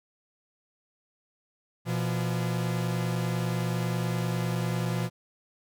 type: tone pair together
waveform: 45% pulse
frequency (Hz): 120.9 / 170.98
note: B2 / F3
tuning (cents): -36 / -36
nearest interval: tritone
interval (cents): 600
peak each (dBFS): -29 / -30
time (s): 1.85-5.1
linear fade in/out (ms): 50
effects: none